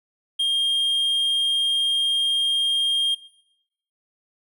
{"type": "tone", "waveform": "triangle", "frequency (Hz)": 3218, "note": "G7", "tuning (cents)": 45, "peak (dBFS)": -17, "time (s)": [0.39, 3.15], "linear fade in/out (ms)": 10, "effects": ["noise-tail reverb RT60 0.8 s tail -19 dB re dry"]}